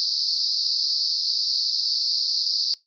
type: band-pass noise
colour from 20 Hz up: white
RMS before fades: -24 dBFS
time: 0-2.74 s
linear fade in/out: 0 ms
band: 4300 to 5100 Hz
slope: 96 dB/octave
effects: noise-tail reverb RT60 0.2 s tail -22 dB re dry